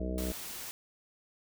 harmonic tone, 63 Hz, B1, 35 cents sharp, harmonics 1 / 3 / 4 / 5 / 6 / 7 / 8 / 9 / 10, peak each -35 / -38 / -48 / -40 / -46 / -43 / -49 / -51 / -42 dBFS, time 0-0.32 s, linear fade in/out 5 ms
white noise, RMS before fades -42 dBFS, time 0.18-0.71 s, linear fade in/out 0 ms
effects none

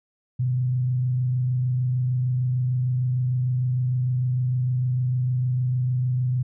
sine tone with frequency modulation, 126.1 Hz, B2, 36 cents sharp, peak -20 dBFS, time 0.39-6.43 s, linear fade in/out 10 ms, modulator 26.6 Hz, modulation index 0.24, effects none

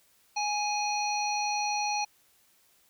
harmonic tone with a mistuned harmonic, 830.6 Hz, G#5, in tune, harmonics 1 / 3 / 5 / 7, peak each -29 / -34 / -36 / -37 dBFS, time 0.36-2.05 s, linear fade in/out 10 ms, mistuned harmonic 5, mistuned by +40 cents, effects white hiss -65 dBFS RMS until 2.89 s

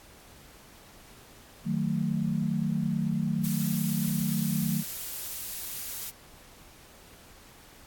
sine chord, D# diminished, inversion none, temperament equal with one note detuned, 155.56 / 185 / 222.7 Hz, D#3 / F#3 / A3, 0 / 0 / +21 cents, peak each -30 dBFS, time 1.64-4.84 s, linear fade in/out 50 ms
blue noise, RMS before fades -36 dBFS, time 3.43-6.11 s, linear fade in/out 20 ms
effects pink hiss -53 dBFS RMS until 7.86 s + AAC 64 kbps

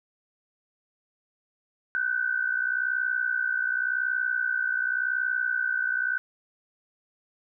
sine tone pair together, 1480 / 1540.9 Hz, F#6 / G6, 0 / -30 cents, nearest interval minor second, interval 70 cents, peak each -27 dBFS, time 1.95-6.18 s, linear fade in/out 0 ms, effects none

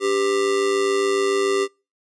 square tone with amplitude modulation, 395.1 Hz, G4, 14 cents sharp, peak -16 dBFS, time 0-1.68 s, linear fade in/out 50 ms, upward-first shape sine, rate 107 Hz, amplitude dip 60%, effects noise-tail reverb RT60 0.3 s tail -26 dB re dry + resampled to 22050 Hz

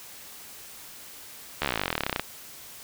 slowing click train, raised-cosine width 0.3 ms, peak -9 dBFS, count 27, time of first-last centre 1.62-2.196 s, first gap 13 ms, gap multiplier 1.04, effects white hiss -45 dBFS RMS until 2.83 s

